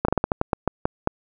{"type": "slowing click train", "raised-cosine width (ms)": 1, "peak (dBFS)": -5, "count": 11, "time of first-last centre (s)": [0.05, 1.074], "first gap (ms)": 34, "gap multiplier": 1.23, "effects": []}